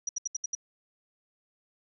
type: tone bursts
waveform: sine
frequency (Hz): 5810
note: F#8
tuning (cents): -32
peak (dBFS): -28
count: 6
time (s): 0.07-0.551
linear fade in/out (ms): 5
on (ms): 21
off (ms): 71
effects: none